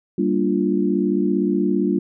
sine chord, G minor seventh, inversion none, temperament equal, 196 / 233.1 / 293.7 / 349.2 Hz, G3 / Bb3 / D4 / F4, 0 / 0 / 0 / 0 cents, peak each -21 / -24 / -22 / -22 dBFS, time 0.18-1.99 s, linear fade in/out 5 ms, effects none

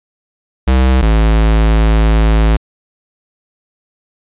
square tone pair in turn, 64.7 / 54.41 Hz, C2 / A1, -19 / -19 cents, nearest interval minor third, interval 300 cents, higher first, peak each -8 dBFS, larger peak neither, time 0.67-1.02 / 1.02-2.57 s, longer second, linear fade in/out 10 ms, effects resampled to 8000 Hz

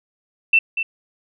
sine tone with echo, 2676 Hz, E7, 25 cents sharp, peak -10 dBFS, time 0.53-0.59 s, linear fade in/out 5 ms, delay 240 ms, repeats 1, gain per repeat -9 dB, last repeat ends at 0.83 s, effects none

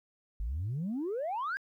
sine exponential sweep, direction up, 47.13 to 1661.2 Hz, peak -30 dBFS, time 0.4-1.57 s, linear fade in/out 0 ms, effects tanh soft clip ceiling -29 dBFS + 12-bit

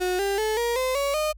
35% pulse tone with pitch steps, 364.3 / 397.3 / 433.2 / 472.4 / 515.2 / 561.8 / 612.7 Hz, F#4 / G4 / A4 / A#4 / C5 / C#5 / D#5, -27 / +23 / -27 / +23 / -27 / +23 / -27 cents, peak -21 dBFS, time 0-1.33 s, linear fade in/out 20 ms, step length 190 ms, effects added 50 Hz sine -43 dBFS peak until 1.37 s

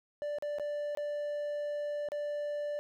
triangle tone with dropouts, 587.3 Hz, D5, in tune, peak -31 dBFS, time 0.22-2.79 s, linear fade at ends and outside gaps 0 ms, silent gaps 0.385-0.424 / 0.585-0.597 / 0.95-0.973 / 2.087-2.119 s, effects none

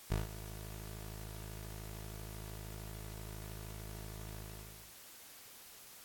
20% pulse tone with ADSR envelope, 53 Hz, G#1, 36 cents sharp, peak -25 dBFS, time 0.1-4.95 s, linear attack 16 ms, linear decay 150 ms, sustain -15 dB, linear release 570 ms, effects white hiss -55 dBFS RMS until 6.04 s + AAC 64 kbps

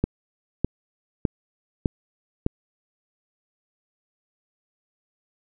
click train, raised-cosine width 3 ms, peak -7 dBFS, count 5, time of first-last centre 0.04-2.464 s, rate 1.65 Hz, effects none

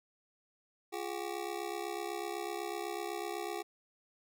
25% pulse ring-modulated tone, 382.5 Hz, G4, 42 cents flat, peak -30 dBFS, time 0.92-3.63 s, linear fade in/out 20 ms, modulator 34 Hz, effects none

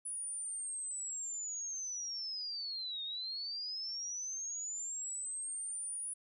sine linear two-way sweep, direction down then up, 9860 to 3665 to 9860 Hz, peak -38 dBFS, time 0.05-6.14 s, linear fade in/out 10 ms, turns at 3.03 s, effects none

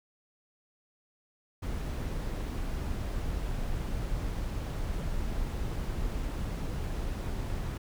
brown noise, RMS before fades -33 dBFS, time 1.62-7.78 s, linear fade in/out 10 ms, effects none

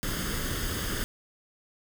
pink noise with comb filter, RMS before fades -31 dBFS, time 0.03-1.04 s, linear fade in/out 0 ms, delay 0.61 ms, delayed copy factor +0.65, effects none

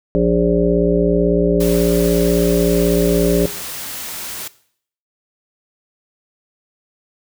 harmonic tone, 58.1 Hz, A#1, 5 cents flat, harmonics 1 / 3 / 5 / 7 / 9 / 10, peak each -22 / -17 / -19 / -18 / -22 / -21 dBFS, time 0.15-3.46 s, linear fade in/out 0 ms
white noise, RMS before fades -28 dBFS, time 1.6-4.48 s, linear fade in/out 5 ms
effects noise-tail reverb RT60 0.6 s tail -18 dB re dry

